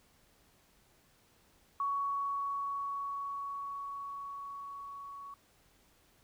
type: tone with level ramp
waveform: sine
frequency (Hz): 1119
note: C#6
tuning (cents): +16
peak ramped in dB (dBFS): -30 to -44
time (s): 1.8-5.34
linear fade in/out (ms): 2
effects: pink hiss -67 dBFS RMS until 6.23 s